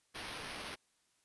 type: noise with sample-and-hold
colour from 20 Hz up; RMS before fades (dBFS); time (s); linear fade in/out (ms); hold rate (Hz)
white; -45; 0.14-0.76; 20; 7350
effects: white hiss -75 dBFS RMS until 1.24 s + resampled to 24000 Hz